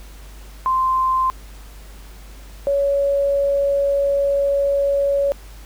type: tone pair in turn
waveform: sine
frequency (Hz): 1042 / 560.7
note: C6 / C#5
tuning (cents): -7 / +20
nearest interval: major seventh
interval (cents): 1073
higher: first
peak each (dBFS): -15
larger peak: neither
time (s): 0.66-1.3 / 2.67-5.32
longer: second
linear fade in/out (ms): 0
effects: added 50 Hz sine -37 dBFS peak until 5.65 s + pink hiss -46 dBFS RMS until 5.65 s